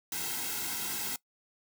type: noise with comb filter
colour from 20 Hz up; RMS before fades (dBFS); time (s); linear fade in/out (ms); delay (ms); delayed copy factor
white; -35; 0.12-1.16; 2; 1.7; -1
effects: noise-tail reverb RT60 0.1 s tail -21 dB re dry